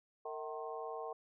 harmonic tone with a mistuned harmonic, 152.5 Hz, D#3, 34 cents flat, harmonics 3 / 4 / 5 / 6 / 7, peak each -44 / -47 / -46 / -52 / -48 dBFS, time 0.25-1.13 s, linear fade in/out 5 ms, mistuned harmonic 4, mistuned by +93 cents, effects none

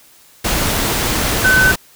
sine tone in noise, 1518 Hz, F#6, 44 cents sharp, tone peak -9 dBFS, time 1.44-1.72 s, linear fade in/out 10 ms, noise pink, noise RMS -17 dBFS, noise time 0.44-1.76 s, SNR +5 dB, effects white hiss -47 dBFS RMS until 1.95 s

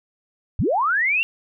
sine linear sweep, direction up, 54.5 to 2795 Hz, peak -17 dBFS, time 0.59-1.23 s, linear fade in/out 0 ms, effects none

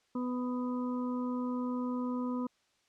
harmonic tone, 249 Hz, B3, 14 cents sharp, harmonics 1 / 2 / 4 / 5, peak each -32 / -42 / -43 / -47 dBFS, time 0.15-2.47 s, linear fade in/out 5 ms, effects white hiss -72 dBFS RMS until 2.88 s + low-pass 6000 Hz 12 dB/octave

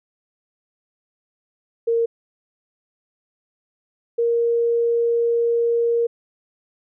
sine tone pair in turn, 462.4 / 468 Hz, A#4 / A#4, -14 / +7 cents, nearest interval unison, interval 21 cents, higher second, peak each -16 dBFS, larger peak neither, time 1.87-2.06 / 4.18-6.07 s, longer second, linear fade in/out 10 ms, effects none

